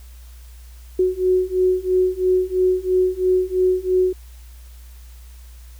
sine beating tone pair, 367.5 / 370.5 Hz, F#4 / F#4, -12 / +2 cents, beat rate 3 Hz, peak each -19 / -18 dBFS, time 0.99-4.13 s, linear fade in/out 5 ms, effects added 60 Hz sine -38 dBFS peak until 5.79 s + white hiss -52 dBFS RMS until 5.79 s

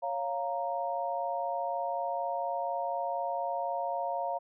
sine chord, Bb minor, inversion first, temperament equal, 554.4 / 698.5 / 932.3 Hz, Db5 / F5 / Bb5, 0 / 0 / 0 cents, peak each -36 / -33 / -35 dBFS, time 0.02-4.39 s, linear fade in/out 20 ms, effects none

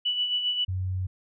sine tone with tremolo, 2960 Hz, F#7, in tune, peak -22 dBFS, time 0.05-0.65 s, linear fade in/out 10 ms, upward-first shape sine, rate 7.5 Hz, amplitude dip 50%
sine tone, 92.9 Hz, F#2, 7 cents sharp, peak -26 dBFS, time 0.68-1.07 s, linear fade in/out 10 ms
effects none

